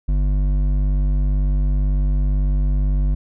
sine tone with hard clipping, 49 Hz, G1, in tune, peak -17 dBFS, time 0.08-3.15 s, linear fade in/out 10 ms, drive 9 dB, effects none

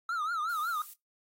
triangle tone with vibrato, 1305 Hz, E6, 18 cents flat, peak -28 dBFS, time 0.09-0.82 s, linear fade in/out 2 ms, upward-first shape triangle, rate 5.4 Hz, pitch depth 170 cents each way
violet noise, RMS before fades -46 dBFS, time 0.49-0.94 s, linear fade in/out 10 ms
effects noise-tail reverb RT60 0.2 s tail -23 dB re dry + AAC 48 kbps

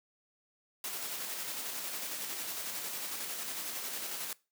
white noise with tremolo, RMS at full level -38 dBFS, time 0.84-4.33 s, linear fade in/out 2 ms, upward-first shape square, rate 11 Hz, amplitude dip 25%, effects noise-tail reverb RT60 0.3 s tail -22 dB re dry + high-pass 200 Hz 12 dB/octave

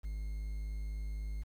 triangle tone with quantisation, 51.91 Hz, G#1, in tune, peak -34 dBFS, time 0.03-1.44 s, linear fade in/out 20 ms, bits 10, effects none

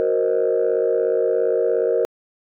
sine chord, C half-diminished seventh, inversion second, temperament equal, 370 / 466.2 / 523.3 / 622.3 Hz, Gb4 / Bb4 / C5 / Eb5, 0 / 0 / 0 / 0 cents, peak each -23 / -18 / -22 / -24 dBFS, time 0-2.05 s, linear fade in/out 0 ms, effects tanh soft clip ceiling -10 dBFS

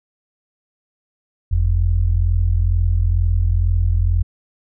sine tone pair together, 45.14 / 87.31 Hz, F#1 / F2, -42 / 0 cents, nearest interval major seventh, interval 1142 cents, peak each -16 dBFS, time 1.51-4.23 s, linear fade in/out 10 ms, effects none

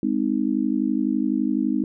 sine chord, Ab major, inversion none, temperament just, 207.7 / 259.6 / 311.5 Hz, Ab3 / C4 / Eb4, 0 / -13 / +2 cents, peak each -25 / -23 / -24 dBFS, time 0.03-1.84 s, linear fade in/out 2 ms, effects none

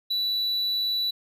triangle tone, 3951 Hz, B7, in tune, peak -22 dBFS, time 0.1-1.11 s, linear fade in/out 10 ms, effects none

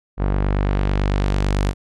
sawtooth tone with low-pass filter sweep, 49 Hz, G1, in tune, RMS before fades -19 dBFS, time 0.17-1.74 s, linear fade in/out 50 ms, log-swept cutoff 1300 to 9400 Hz, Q 0.73, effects none

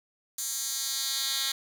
10% pulse tone with high-pass filter sweep, 270.6 Hz, C#4, 42 cents flat, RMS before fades -31 dBFS, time 0.38-1.52 s, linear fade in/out 5 ms, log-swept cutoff 7000 to 3300 Hz, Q 1.6, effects none

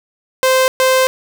sawtooth tone bursts at uneven times, 520 Hz, C5, 11 cents flat, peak -6 dBFS, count 2, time 0.43-0.68 / 0.8-1.07 s, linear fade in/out 0 ms, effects none

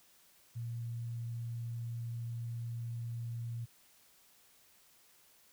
sine tone, 117.2 Hz, A#2, 10 cents sharp, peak -37 dBFS, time 0.55-3.66 s, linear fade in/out 20 ms, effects white hiss -65 dBFS RMS until 5.52 s

